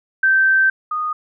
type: tone pair in turn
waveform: sine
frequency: 1555 / 1234.6 Hz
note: G6 / D#6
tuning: -14 / -14 cents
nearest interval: major third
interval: 400 cents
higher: first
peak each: -11 / -19 dBFS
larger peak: first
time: 0.23-0.7 / 0.91-1.13 s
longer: first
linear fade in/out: 5 ms
effects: none